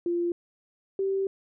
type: tone pair in turn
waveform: sine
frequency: 345.9 / 388.3 Hz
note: F4 / G4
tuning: -17 / -16 cents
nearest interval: major second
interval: 201 cents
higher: second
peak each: -24 dBFS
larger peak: neither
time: 0.06-0.32 / 0.99-1.27 s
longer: second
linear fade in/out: 2 ms
effects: none